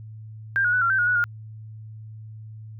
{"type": "tone with pitch steps", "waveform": "sine", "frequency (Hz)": [1590, 1450, 1488, 1376, 1550, 1440, 1471, 1421], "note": ["G6", "F#6", "F#6", "F6", "G6", "F#6", "F#6", "F6"], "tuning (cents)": [24, -35, 9, -26, -20, -47, -11, 30], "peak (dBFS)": -18, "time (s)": [0.56, 1.24], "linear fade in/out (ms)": 0, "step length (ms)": 85, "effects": ["added 109 Hz sine -37 dBFS peak until 2.79 s"]}